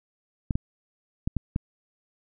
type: clicks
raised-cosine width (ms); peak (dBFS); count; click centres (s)
5; -13; 5; 0.508 / 0.555 / 1.275 / 1.367 / 1.561
effects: none